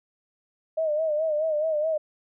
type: tone with vibrato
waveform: sine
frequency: 620 Hz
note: D#5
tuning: 6 cents flat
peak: -22 dBFS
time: 0.77-1.98 s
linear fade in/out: 10 ms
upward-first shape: sine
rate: 4.7 Hz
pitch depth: 75 cents each way
effects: none